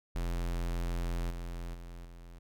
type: tone with level steps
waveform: square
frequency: 43 Hz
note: F1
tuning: 26 cents flat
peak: -32 / -38 / -44 / -48 dBFS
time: 0.15-2.39 s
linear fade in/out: 10 ms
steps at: 1.3 / 1.74 / 2.05 s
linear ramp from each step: 5 ms
effects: none